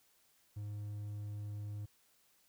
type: tone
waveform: triangle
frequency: 103.83 Hz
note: G#2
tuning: in tune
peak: -38 dBFS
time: 0.56-1.86 s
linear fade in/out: 10 ms
effects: white hiss -71 dBFS RMS until 2.48 s